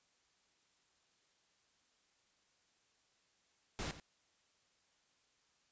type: noise with echo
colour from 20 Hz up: pink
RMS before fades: -41 dBFS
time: 3.79-3.91 s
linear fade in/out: 0 ms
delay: 89 ms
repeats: 1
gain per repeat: -13 dB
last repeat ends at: 3.999 s
effects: white hiss -75 dBFS RMS until 5.71 s + resampled to 16000 Hz